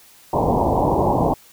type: low-pass noise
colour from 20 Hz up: white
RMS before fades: -18 dBFS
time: 0.33-1.34 s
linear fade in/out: 5 ms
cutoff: 1000 Hz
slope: 96 dB/octave
effects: white hiss -49 dBFS RMS until 1.52 s